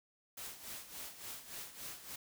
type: noise with tremolo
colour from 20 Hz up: white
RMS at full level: -45 dBFS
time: 0.37-2.16 s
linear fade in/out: 5 ms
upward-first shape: sine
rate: 3.5 Hz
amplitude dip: 70%
effects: none